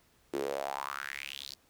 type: tone with high-pass filter sweep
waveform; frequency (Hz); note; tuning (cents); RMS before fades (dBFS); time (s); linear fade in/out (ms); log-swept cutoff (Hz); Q
sawtooth; 69.3; C#2; 0; -38; 0.33-1.55; 10; 340 to 4700; 4.9
effects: pink hiss -67 dBFS RMS until 1.69 s